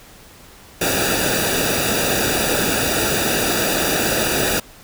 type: noise with comb filter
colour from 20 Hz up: pink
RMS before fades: -19 dBFS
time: 0.81-4.6 s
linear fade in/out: 5 ms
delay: 0.94 ms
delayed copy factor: -0.8
effects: pink hiss -44 dBFS RMS until 4.83 s